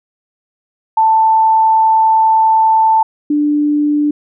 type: tone pair in turn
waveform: sine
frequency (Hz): 885 / 295.3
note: A5 / D4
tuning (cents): +10 / +10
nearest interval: octave + perfect fifth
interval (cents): 1900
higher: first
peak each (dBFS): -7 / -10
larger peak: first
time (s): 0.97-3.03 / 3.3-4.11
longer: first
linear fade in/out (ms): 5
effects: none